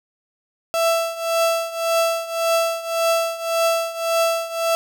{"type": "tone with tremolo", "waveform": "35% pulse", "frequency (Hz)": 664, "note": "E5", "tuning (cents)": 12, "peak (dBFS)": -13, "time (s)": [0.74, 4.75], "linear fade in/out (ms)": 0, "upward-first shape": "triangle", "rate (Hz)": 1.8, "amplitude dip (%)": 85, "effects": []}